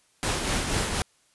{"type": "noise with tremolo", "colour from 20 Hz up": "pink", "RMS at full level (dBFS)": -25, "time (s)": [0.23, 1.02], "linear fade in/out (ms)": 0, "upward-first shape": "triangle", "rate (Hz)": 4.1, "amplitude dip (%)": 45, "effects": ["white hiss -64 dBFS RMS until 1.34 s", "resampled to 24000 Hz"]}